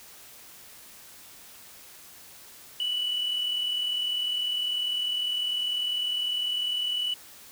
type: tone pair together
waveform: sine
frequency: 2960 / 3000 Hz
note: F#7 / F#7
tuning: 0 / +23 cents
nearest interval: unison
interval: 23 cents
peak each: -25 / -34 dBFS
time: 2.8-7.14 s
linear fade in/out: 2 ms
effects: tanh soft clip ceiling -22 dBFS + white hiss -49 dBFS RMS until 7.51 s